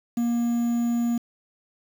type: tone with quantisation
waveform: triangle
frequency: 236.4 Hz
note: A#3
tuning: 24 cents sharp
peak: -19 dBFS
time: 0.17-1.18 s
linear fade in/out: 5 ms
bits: 7
effects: none